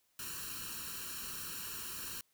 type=noise with comb filter; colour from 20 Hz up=white; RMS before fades=-43 dBFS; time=0.19-2.21 s; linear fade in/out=2 ms; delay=0.71 ms; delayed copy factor=+0.95; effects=white hiss -75 dBFS RMS until 2.33 s